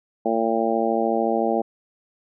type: harmonic tone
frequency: 113.6 Hz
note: A#2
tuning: 44 cents flat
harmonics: 2 / 3 / 4 / 5 / 6 / 7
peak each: -26 / -26 / -26 / -26 / -26 / -26 dBFS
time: 0.25-1.62 s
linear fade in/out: 10 ms
effects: none